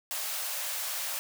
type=high-pass noise; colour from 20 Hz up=white; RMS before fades=-34 dBFS; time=0.11-1.19 s; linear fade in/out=0 ms; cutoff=510 Hz; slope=96 dB/octave; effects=none